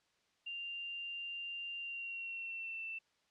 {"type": "tone with pitch glide", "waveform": "sine", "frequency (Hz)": [2787, 2670], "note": ["F7", "E7"], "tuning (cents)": [-4, 22], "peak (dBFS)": -40, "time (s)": [0.46, 2.99], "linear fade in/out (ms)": 10, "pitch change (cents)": -74, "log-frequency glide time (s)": [1.77, 2.86], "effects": ["white hiss -75 dBFS RMS until 3.3 s", "low-pass 5000 Hz 12 dB/octave"]}